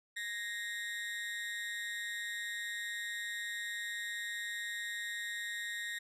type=tone with amplitude modulation; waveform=35% pulse; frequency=1864.7 Hz; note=A#6; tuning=in tune; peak=-33 dBFS; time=0.16-5.99 s; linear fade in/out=10 ms; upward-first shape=sine; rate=210 Hz; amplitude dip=65%; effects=low-pass 11000 Hz 12 dB/octave